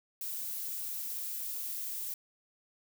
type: noise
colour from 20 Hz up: violet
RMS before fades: -38 dBFS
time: 0.21-2.14 s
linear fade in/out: 2 ms
effects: none